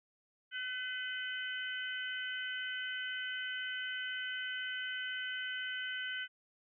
harmonic tone, 506 Hz, B4, 42 cents sharp, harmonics 3 / 4 / 5 / 6, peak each -39 / -46 / -50 / -42 dBFS, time 0.51-6.28 s, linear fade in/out 50 ms, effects none

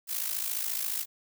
blue noise with amplitude modulation, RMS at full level -29 dBFS, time 0.07-1.06 s, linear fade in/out 50 ms, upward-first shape sine, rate 54.4 Hz, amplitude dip 70%, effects none

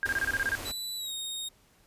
sine tone bursts, 1608 Hz, G6, 44 cents sharp, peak -25 dBFS, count 9, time 0.03-0.552 s, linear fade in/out 0 ms, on 34 ms, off 27 ms
pink band-stop noise, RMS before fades -39 dBFS, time 0.05-0.72 s, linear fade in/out 10 ms, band 130 to 220 Hz, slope 96 dB/octave
sawtooth tone with pitch glide, 3965 to 3721 Hz, B7 to A#7, +6 to -4 cents, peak -31 dBFS, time 0.65-1.49 s, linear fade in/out 10 ms, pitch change -110 cents, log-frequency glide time 0.97-1.13 s
effects pink hiss -63 dBFS RMS until 1.86 s + resampled to 32000 Hz

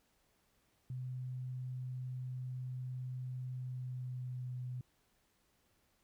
sine tone with pitch glide, 127.3 to 125.47 Hz, C3 to B2, -47 to +28 cents, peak -39 dBFS, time 0.9-4.81 s, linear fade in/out 2 ms, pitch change -25 cents, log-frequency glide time 3.5-4.61 s, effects pink hiss -75 dBFS RMS until 6.03 s

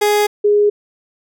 30% pulse / sine tone pair in turn, 416.1 / 413.9 Hz, G#4 / G#4, +3 / -6 cents, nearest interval unison, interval 9 cents, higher first, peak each -9 dBFS, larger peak neither, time 0.01-0.27 / 0.44-0.7 s, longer neither, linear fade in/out 10 ms, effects none

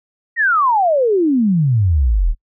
sine exponential sweep, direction down, 1924 to 35.29 Hz, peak -11 dBFS, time 0.36-2.35 s, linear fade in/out 50 ms, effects noise-tail reverb RT60 0.1 s tail -25 dB re dry

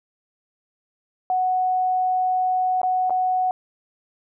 sine tone with dropouts, 740 Hz, F#5, in tune, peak -18 dBFS, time 1.3-3.51 s, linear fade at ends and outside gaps 1 ms, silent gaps 2.816-2.832 / 3.097-3.105 s, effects none

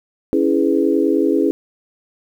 sine chord, C# minor seventh, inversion none, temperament equal with one note detuned, 277.2 / 327.4 / 415.3 / 493.9 Hz, C#4 / E4 / G#4 / B4, 0 / -12 / 0 / 0 cents, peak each -18 / -17 / -18 / -23 dBFS, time 0.33-1.51 s, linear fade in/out 0 ms, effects 8-bit

